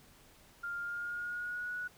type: tone with pitch glide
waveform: sine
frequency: 1400 to 1467.9 Hz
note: F6 to F#6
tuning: +4 to -14 cents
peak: -36 dBFS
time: 0.63-1.88 s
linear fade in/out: 10 ms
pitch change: +82 cents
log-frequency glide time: 0.77-1.77 s
effects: pink hiss -61 dBFS RMS until 1.97 s